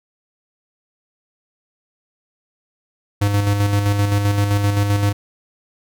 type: tone with tremolo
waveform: square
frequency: 101.6 Hz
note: G#2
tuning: 38 cents flat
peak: -14 dBFS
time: 3.21-5.13 s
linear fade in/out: 10 ms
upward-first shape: square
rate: 7.7 Hz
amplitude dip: 40%
effects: none